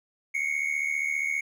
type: tone pair together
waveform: triangle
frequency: 2161 / 2236 Hz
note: C#7 / C#7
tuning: -45 / +14 cents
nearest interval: minor second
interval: 59 cents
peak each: -27 dBFS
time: 0.34-1.41 s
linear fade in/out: 10 ms
effects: none